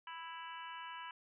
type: harmonic tone with a mistuned harmonic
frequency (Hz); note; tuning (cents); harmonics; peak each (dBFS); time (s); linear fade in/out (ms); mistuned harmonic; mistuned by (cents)
329.6; E4; 0; 3 / 4 / 5 / 6 / 7 / 8 / 9; -47 / -54 / -52 / -61 / -57 / -58 / -54; 0.07-1.11; 2; 8; +19
effects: none